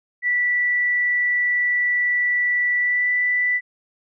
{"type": "tone with pitch glide", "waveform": "sine", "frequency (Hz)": [1962, 1979.1], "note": ["B6", "B6"], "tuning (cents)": [-12, 3], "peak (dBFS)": -17, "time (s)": [0.22, 3.61], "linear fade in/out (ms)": 50, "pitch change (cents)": 15, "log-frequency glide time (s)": [2.78, 3.11], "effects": []}